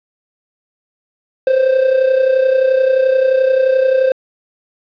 triangle tone with amplitude modulation, 523.3 Hz, C5, in tune, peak -5 dBFS, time 1.47-4.12 s, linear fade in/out 2 ms, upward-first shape sine, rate 31.5 Hz, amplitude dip 60%, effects resampled to 11025 Hz + 7-bit

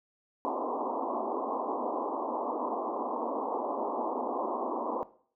white band-pass noise, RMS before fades -33 dBFS, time 0.45-5.03 s, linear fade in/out 0 ms, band 230 to 1100 Hz, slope 96 dB/octave, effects noise-tail reverb RT60 0.5 s tail -17 dB re dry

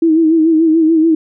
sine tone with vibrato, 321.9 Hz, E4, 41 cents flat, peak -7 dBFS, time 0.02-1.15 s, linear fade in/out 5 ms, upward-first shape sine, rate 6.9 Hz, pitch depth 58 cents each way, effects none

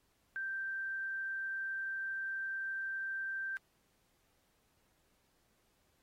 sine tone, 1568 Hz, G6, in tune, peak -36 dBFS, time 0.36-3.57 s, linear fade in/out 0 ms, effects pink hiss -75 dBFS RMS until 6.02 s + AAC 48 kbps

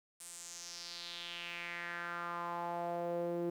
sawtooth tone with band-pass filter sweep, 172.5 Hz, F3, 21 cents flat, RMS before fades -41 dBFS, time 0.2-3.5 s, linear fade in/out 5 ms, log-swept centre 9200 to 380 Hz, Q 3.5, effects 11-bit

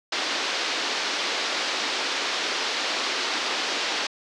white band-pass noise, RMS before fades -27 dBFS, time 0.12-4.07 s, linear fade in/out 5 ms, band 280 to 5100 Hz, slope 24 dB/octave, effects low-pass 8000 Hz 12 dB/octave

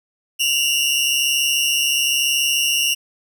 sawtooth tone pair together, 2754 / 2895 Hz, F7 / F#7, -25 / -38 cents, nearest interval minor second, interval 87 cents, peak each -16 dBFS, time 0.39-2.95 s, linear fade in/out 20 ms, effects none

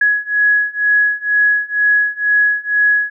sine beating tone pair, 1676 / 1678.1 Hz, G#6 / G#6, +15 / +18 cents, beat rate 2.1 Hz, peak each -15 / -14 dBFS, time 0.01-3.1 s, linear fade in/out 5 ms, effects none

